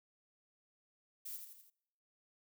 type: noise with echo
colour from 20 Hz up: violet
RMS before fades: -45 dBFS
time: 1.25-1.37 s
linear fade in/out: 10 ms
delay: 83 ms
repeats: 4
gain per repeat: -5 dB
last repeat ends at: 1.702 s
effects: noise-tail reverb RT60 0.9 s tail -26 dB re dry